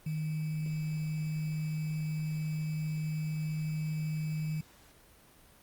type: tone with sample-and-hold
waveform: sine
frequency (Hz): 155.56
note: D#3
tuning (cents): 0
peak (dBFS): -31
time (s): 0.06-4.61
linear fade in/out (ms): 5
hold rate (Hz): 2450
effects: pink hiss -59 dBFS RMS until 5.62 s + Opus 32 kbps